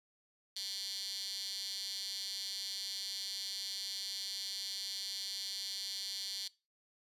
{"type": "tone with high-pass filter", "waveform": "15% pulse", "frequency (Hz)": 196, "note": "G3", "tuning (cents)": 0, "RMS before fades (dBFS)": -41, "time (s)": [0.56, 6.48], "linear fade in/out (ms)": 5, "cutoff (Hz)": 4100, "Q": 7, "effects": ["noise-tail reverb RT60 0.3 s tail -22 dB re dry", "resampled to 32000 Hz"]}